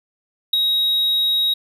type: tone with ADSR envelope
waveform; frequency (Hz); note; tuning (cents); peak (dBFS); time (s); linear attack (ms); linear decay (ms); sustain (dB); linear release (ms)
triangle; 3800; A#7; +33; -9; 0.53-1.54; 6; 7; -5; 8
effects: none